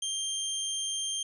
20% pulse tone, 3176 Hz, G7, 22 cents sharp, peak -25 dBFS, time 0.02-1.23 s, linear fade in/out 5 ms, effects resampled to 24000 Hz

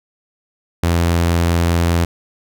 sawtooth tone, 85 Hz, F2, 46 cents flat, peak -9 dBFS, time 0.83-2.05 s, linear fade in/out 5 ms, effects none

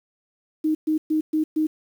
sine tone bursts, 311.1 Hz, D#4, in tune, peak -18 dBFS, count 5, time 0.64-1.67 s, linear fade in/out 10 ms, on 110 ms, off 120 ms, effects 8-bit

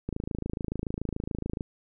click train, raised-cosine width 3 ms, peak -18 dBFS, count 42, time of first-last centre 0.09-1.609 s, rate 27 Hz, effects none

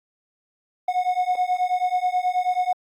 triangle beating tone pair, 724 / 733.3 Hz, F#5 / F#5, -38 / -16 cents, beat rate 9.3 Hz, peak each -21 dBFS, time 0.88-2.73 s, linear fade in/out 5 ms, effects AAC 64 kbps

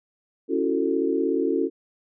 sine chord, F# minor seventh, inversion second, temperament just, 277.5 / 333 / 370 / 444 Hz, C#4 / E4 / F#4 / A4, +2 / +18 / 0 / +16 cents, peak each -26 dBFS, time 0.48-1.7 s, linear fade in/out 50 ms, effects none

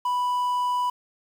triangle tone with quantisation, 987.8 Hz, B5, in tune, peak -20 dBFS, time 0.05-0.9 s, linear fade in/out 5 ms, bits 8, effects none

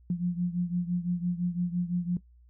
sine beating tone pair, 174.61 / 180.51 Hz, F3 / F#3, 0 / -43 cents, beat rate 5.9 Hz, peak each -28 / -31 dBFS, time 0.1-2.17 s, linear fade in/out 2 ms, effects noise-tail reverb RT60 0.1 s tail -17 dB re dry + added 60 Hz sine -54 dBFS peak until 2.49 s

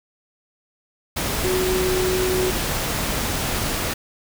sine tone in noise, 370 Hz, F#4, in tune, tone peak -20 dBFS, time 1.44-2.51 s, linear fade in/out 10 ms, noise pink, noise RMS -24 dBFS, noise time 1.16-3.94 s, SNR +1 dB, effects none

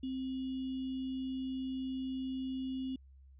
sine tone with sample-and-hold, 261.6 Hz, C4, in tune, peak -35 dBFS, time 0.03-2.96 s, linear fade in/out 5 ms, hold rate 3150 Hz, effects added 67 Hz sine -55 dBFS peak until 3.39 s + resampled to 8000 Hz

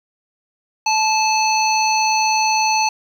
harmonic tone, 871 Hz, A5, 18 cents flat, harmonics 1 / 3 / 5 / 7, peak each -16 / -21 / -23 / -24 dBFS, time 0.86-2.89 s, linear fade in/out 5 ms, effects 7-bit

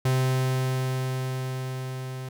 45% pulse tone with level ramp, 129.9 Hz, C3, 12 cents flat, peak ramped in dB -20 to -33 dBFS, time 0.05-2.29 s, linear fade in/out 5 ms, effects none

